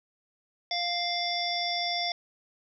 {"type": "harmonic tone with a mistuned harmonic", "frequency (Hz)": 698.5, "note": "F5", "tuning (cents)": 0, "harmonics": [1, 3, 5, 7, 8], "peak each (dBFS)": [-32, -35, -33, -36, -34], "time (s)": [0.71, 2.12], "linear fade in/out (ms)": 2, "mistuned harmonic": 8, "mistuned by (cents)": -41, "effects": []}